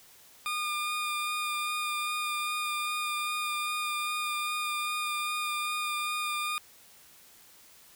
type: tone with vibrato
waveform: 20% pulse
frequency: 1212 Hz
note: D#6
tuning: 46 cents flat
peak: -25 dBFS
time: 0.46-6.58 s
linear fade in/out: 0 ms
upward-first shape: sine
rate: 2.5 Hz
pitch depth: 15 cents each way
effects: white hiss -56 dBFS RMS until 7.95 s